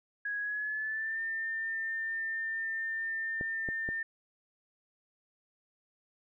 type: tone with pitch glide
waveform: sine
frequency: 1661.2 to 1801.1 Hz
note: G#6 to A6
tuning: 0 to +40 cents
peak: -32 dBFS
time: 0.25-4.03 s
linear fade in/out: 5 ms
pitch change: +140 cents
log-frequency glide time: 0.4-1.21 s
type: clicks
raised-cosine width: 2 ms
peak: -25 dBFS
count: 3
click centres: 3.411 / 3.688 / 3.889 s
effects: none